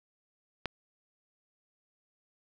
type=click; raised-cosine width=0.3 ms; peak=-16 dBFS; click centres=0.657 s; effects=none